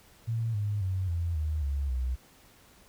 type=tone with pitch steps; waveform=sine; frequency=114.1 / 103.43 / 93.75 / 84.99 / 77.04 / 69.83 / 63.3 Hz; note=A#2 / G#2 / F#2 / F2 / D#2 / C#2 / B1; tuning=-37 / -7 / +23 / -47 / -17 / +13 / +43 cents; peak=-27 dBFS; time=0.27-2.16 s; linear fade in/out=20 ms; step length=270 ms; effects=pink hiss -58 dBFS RMS until 2.88 s